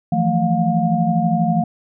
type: tone cluster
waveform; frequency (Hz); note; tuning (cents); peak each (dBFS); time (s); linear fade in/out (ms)
sine; 163.3 / 175.6 / 221.8 / 711; E3 / F3 / A3 / F5; -16 / +10 / +14 / +31; -20; 0.12-1.64; 5
effects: none